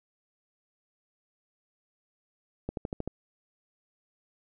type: accelerating click train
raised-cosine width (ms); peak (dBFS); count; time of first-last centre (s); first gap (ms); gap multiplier
2; -19; 6; 2.69-3.076; 82; 0.97
effects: none